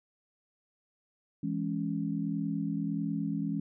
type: chord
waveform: sine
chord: C# minor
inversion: first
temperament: just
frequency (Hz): 166.31 / 207.9 / 277.2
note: E3 / G#3 / C#4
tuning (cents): +16 / +2 / 0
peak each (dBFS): -34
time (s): 1.43-3.6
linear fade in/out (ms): 5
effects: none